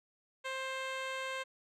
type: tone with low-pass filter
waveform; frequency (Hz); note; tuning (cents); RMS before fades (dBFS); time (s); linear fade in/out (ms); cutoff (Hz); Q
10% pulse; 527; C5; +12; -39; 0.44-1.44; 20; 6500; 0.56
effects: none